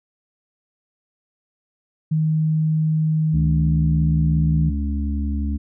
sine tone, 156.8 Hz, D#3, 14 cents sharp, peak -16 dBFS, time 2.11-4.7 s, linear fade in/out 10 ms
harmonic tone, 71.3 Hz, C#2, 49 cents sharp, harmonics 1 / 3 / 4, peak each -21 / -27 / -31 dBFS, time 3.33-5.58 s, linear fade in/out 20 ms
effects none

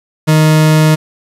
40% pulse tone, 155.56 Hz, D#3, in tune, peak -5 dBFS, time 0.27-0.96 s, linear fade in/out 20 ms, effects resampled to 32000 Hz + 7-bit

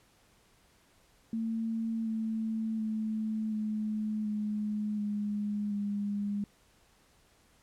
sine tone with pitch steps, 225.3 / 221.6 / 217.9 / 214.3 / 210.7 / 207.2 / 203.8 Hz, A3 / A3 / A3 / A3 / G#3 / G#3 / G#3, +41 / +13 / -17 / -45 / +25 / -4 / -32 cents, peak -30 dBFS, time 1.33-6.44 s, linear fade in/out 2 ms, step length 730 ms, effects pink hiss -65 dBFS RMS until 7.62 s + low-pass 12000 Hz 12 dB/octave

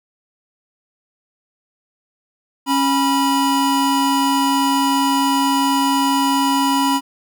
square tone pair together, 274.8 / 980 Hz, C#4 / B5, -15 / -14 cents, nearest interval octave + minor seventh, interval 2201 cents, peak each -18 dBFS, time 2.66-7.01 s, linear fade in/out 50 ms, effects none

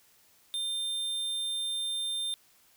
square tone, 3600 Hz, A7, 39 cents sharp, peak -31 dBFS, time 0.54-2.34 s, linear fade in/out 0 ms, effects white hiss -63 dBFS RMS until 2.76 s

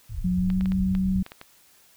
pink low-pass noise, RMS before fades -31 dBFS, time 0.09-1.23 s, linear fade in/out 5 ms, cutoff 120 Hz, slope 48 dB/octave
sine tone with pitch glide, 180.8 to 188.48 Hz, F#3 to F#3, -40 to +32 cents, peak -21 dBFS, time 0.24-1.23 s, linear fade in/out 10 ms, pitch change +72 cents, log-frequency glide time 0.35-0.62 s
clicks, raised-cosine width 0.3 ms, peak -23 dBFS, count 8, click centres 0.502 / 0.61 / 0.658 / 0.72 / 0.951 / 1.264 / 1.319 / 1.414 s
effects white hiss -57 dBFS RMS until 1.96 s

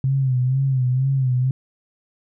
sine tone with vibrato, 130.81 Hz, C3, in tune, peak -16 dBFS, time 0.04-1.51 s, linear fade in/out 2 ms, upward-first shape sine, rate 2.1 Hz, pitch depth 75 cents each way, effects none

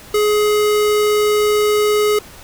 square tone, 420.3 Hz, G#4, 21 cents sharp, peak -13 dBFS, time 0.14-2.19 s, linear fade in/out 5 ms, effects pink hiss -39 dBFS RMS until 2.43 s

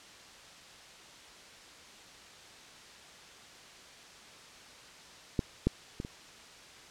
clicks, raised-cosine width 3 ms, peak -14 / -12 / -23 / -27 dBFS, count 4, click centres 5.392 / 5.67 / 6.001 / 6.049 s, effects white hiss -52 dBFS RMS until 6.9 s + low-pass 6000 Hz 12 dB/octave

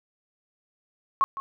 sine tone with echo, 1094 Hz, C#6, 23 cents flat, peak -17 dBFS, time 1.21-1.24 s, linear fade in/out 0 ms, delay 160 ms, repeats 1, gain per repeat -13 dB, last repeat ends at 1.4 s, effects none

